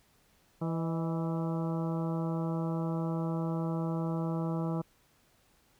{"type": "harmonic tone with a mistuned harmonic", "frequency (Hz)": 164.81, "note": "E3", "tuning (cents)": 0, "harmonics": [1, 2, 3, 4, 5, 6, 7, 8], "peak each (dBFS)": [-31, -37, -41, -43, -45, -47, -48, -49], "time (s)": [0.61, 4.82], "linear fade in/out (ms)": 10, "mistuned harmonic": 4, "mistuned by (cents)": -60, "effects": ["pink hiss -67 dBFS RMS until 5.79 s"]}